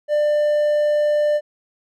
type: tone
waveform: triangle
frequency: 595 Hz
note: D5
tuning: 22 cents sharp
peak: -13 dBFS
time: 0.08-1.41 s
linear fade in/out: 50 ms
effects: none